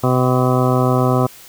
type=harmonic tone; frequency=127.2 Hz; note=C3; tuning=48 cents flat; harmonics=1 / 2 / 3 / 4 / 5 / 6 / 8 / 9 / 10; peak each=-16 / -19 / -21 / -22 / -23 / -24 / -25 / -26 / -26 dBFS; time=0.03-1.27 s; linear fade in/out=10 ms; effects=white hiss -41 dBFS RMS until 1.48 s